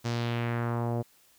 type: tone with low-pass filter sweep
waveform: sawtooth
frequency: 118.3 Hz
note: A#2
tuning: 26 cents sharp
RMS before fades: -30 dBFS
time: 0.04-1.03 s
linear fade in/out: 20 ms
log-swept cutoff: 6200 to 580 Hz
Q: 1.8
effects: white hiss -62 dBFS RMS until 1.38 s